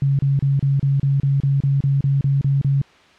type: tone bursts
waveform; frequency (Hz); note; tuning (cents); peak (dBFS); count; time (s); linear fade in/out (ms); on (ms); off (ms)
sine; 138.4; C#3; -2; -14; 14; 0.02-2.816; 2; 170; 32
effects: white hiss -49 dBFS RMS until 3.18 s + low-pass 3000 Hz 12 dB/octave